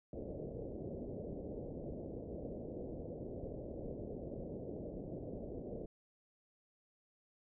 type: low-pass noise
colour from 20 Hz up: white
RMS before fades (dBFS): -45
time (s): 0.13-5.86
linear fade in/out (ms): 2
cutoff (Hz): 580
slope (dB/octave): 48
effects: none